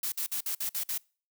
blue noise bursts, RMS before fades -32 dBFS, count 7, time 0.03-0.979 s, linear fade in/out 5 ms, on 91 ms, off 52 ms, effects noise-tail reverb RT60 0.4 s tail -26 dB re dry

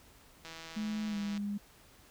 click train, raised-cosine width 0.2 ms, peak -29 dBFS, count 152, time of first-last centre 0.45-1.376 s, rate 163 Hz
sine tone with pitch glide, 213.3 to 203.9 Hz, G#3 to G#3, +46 to -32 cents, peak -33 dBFS, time 0.76-1.58 s, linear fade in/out 10 ms, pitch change -78 cents, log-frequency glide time 1.08-1.17 s
effects pink hiss -60 dBFS RMS until 2.1 s

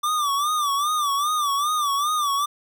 square tone with vibrato, 1174.7 Hz, D6, in tune, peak -21 dBFS, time 0.03-2.46 s, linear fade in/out 10 ms, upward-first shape sine, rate 2.5 Hz, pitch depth 100 cents each way, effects none

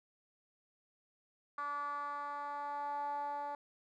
10% pulse tone with band-pass filter sweep, 288.7 Hz, D4, 30 cents flat, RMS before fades -40 dBFS, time 1.58-3.55 s, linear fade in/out 2 ms, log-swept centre 1200 to 780 Hz, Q 5.9, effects none

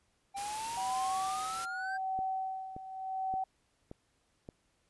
triangle exponential sweep, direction up, 784 to 1595 Hz, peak -35 dBFS, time 0.34-1.98 s, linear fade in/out 20 ms
white noise, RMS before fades -42 dBFS, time 0.36-1.66 s, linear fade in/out 20 ms
sine tone with tremolo, 761 Hz, F#5, 48 cents sharp, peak -31 dBFS, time 0.77-3.44 s, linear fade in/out 5 ms, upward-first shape sine, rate 0.86 Hz, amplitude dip 75%
click train, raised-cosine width 2 ms, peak -31 dBFS, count 5, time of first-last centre 2.19-4.489 s, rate 1.74 Hz
effects pink hiss -74 dBFS RMS until 4.89 s + resampled to 24000 Hz

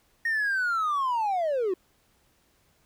triangle linear sweep, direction down, 1864.7 to 349.2 Hz, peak -21 dBFS, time 0.25-1.74 s, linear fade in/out 5 ms, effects tanh soft clip ceiling -19 dBFS + pink hiss -66 dBFS RMS until 2.85 s

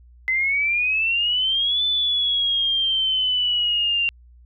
sine exponential two-way sweep, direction up then down, 2037 to 3520 to 2765 Hz, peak -18 dBFS, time 0.28-4.09 s, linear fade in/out 0 ms, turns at 1.84 s, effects added 60 Hz sine -46 dBFS peak until 4.45 s

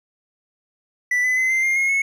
triangle tone with pitch steps, 1975.5 / 2010 / 2045 / 2081 / 2117 / 2154 / 2192 Hz, B6 / B6 / C7 / C7 / C7 / C7 / C#7, 0 / +30 / -40 / -10 / +20 / +50 / -20 cents, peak -15 dBFS, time 1.11-2.02 s, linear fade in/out 5 ms, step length 130 ms, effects none

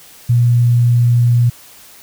sine tone, 120 Hz, B2, 49 cents flat, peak -8 dBFS, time 0.29-1.5 s, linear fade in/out 10 ms, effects white hiss -41 dBFS RMS until 2.02 s

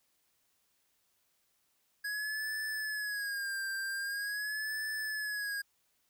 square tone with vibrato, 1661.2 Hz, G#6, in tune, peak -35 dBFS, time 2.04-5.62 s, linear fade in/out 10 ms, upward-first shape sine, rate 0.44 Hz, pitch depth 86 cents each way, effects white hiss -75 dBFS RMS until 6.09 s

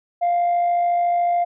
sine tone with amplitude modulation, 698.5 Hz, F5, in tune, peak -13 dBFS, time 0.21-1.45 s, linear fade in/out 20 ms, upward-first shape sine, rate 53.9 Hz, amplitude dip 30%, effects tanh soft clip ceiling -14 dBFS

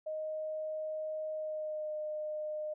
sine tone with pitch glide, 622.3 to 610.6 Hz, D#5 to D#5, 0 to -33 cents, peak -35 dBFS, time 0.06-2.74 s, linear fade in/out 10 ms, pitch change -33 cents, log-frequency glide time 1.33-1.96 s, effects none

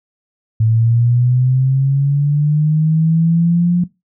sine linear sweep, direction up, 110 to 177.4 Hz, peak -10 dBFS, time 0.6-3.84 s, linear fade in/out 5 ms, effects noise-tail reverb RT60 0.2 s tail -18 dB re dry

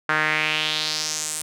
sawtooth tone with band-pass filter sweep, 154.4 Hz, D#3, 13 cents flat, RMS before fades -24 dBFS, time 0.09-1.42 s, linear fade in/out 2 ms, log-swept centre 1500 to 9100 Hz, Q 3, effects none

